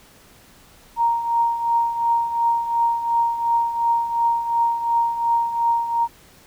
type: tone with tremolo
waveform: sine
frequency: 932.3 Hz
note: A#5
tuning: in tune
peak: -14 dBFS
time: 0.96-6.08 s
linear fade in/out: 50 ms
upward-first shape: triangle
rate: 2.8 Hz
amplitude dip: 70%
effects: pink hiss -50 dBFS RMS until 6.46 s